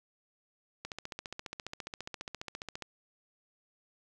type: click train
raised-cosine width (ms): 0.2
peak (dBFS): -22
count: 30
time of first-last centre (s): 0.85-2.823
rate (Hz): 14.7
effects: none